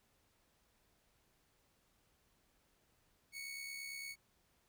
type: tone with amplitude modulation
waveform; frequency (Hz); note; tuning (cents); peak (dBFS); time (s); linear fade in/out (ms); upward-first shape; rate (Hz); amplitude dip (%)
sawtooth; 2220; C#7; +2; -39; 3.32-4.16; 50; sine; 68.8; 45
effects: pink hiss -75 dBFS RMS until 4.68 s